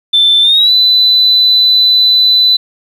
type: tone with pitch glide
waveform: sine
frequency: 3541 to 3998 Hz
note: A7 to B7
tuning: +10 to +20 cents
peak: -4 dBFS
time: 0.13-2.57 s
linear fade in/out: 10 ms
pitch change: +210 cents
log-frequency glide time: 0.42-0.72 s
effects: tanh soft clip ceiling 0 dBFS + 7-bit